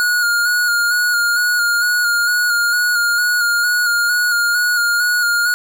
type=tone with vibrato; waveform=square; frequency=1435 Hz; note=F6; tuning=47 cents sharp; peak=-14 dBFS; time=0-5.54 s; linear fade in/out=0 ms; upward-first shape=square; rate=2.2 Hz; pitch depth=24 cents each way; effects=9-bit